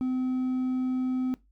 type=tone with hard clipping; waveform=triangle; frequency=256.3 Hz; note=C4; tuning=36 cents flat; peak=-26 dBFS; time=0.01-1.34 s; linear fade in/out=0 ms; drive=5 dB; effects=noise-tail reverb RT60 0.2 s tail -19 dB re dry + added 50 Hz sine -60 dBFS peak until 1.51 s